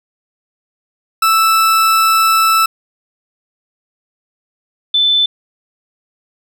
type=tone pair in turn; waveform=40% pulse / sine; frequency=1318.5 / 3520 Hz; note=E6 / A7; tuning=0 / 0 cents; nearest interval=octave + perfect fourth; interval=1700 cents; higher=second; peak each=-8 / -9 dBFS; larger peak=first; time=1.22-2.66 / 4.94-5.26 s; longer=first; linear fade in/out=5 ms; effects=none